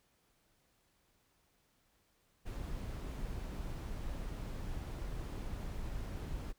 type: noise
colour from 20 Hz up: brown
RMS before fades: -41 dBFS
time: 2.45-6.53 s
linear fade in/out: 20 ms
effects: pink hiss -74 dBFS RMS until 6.58 s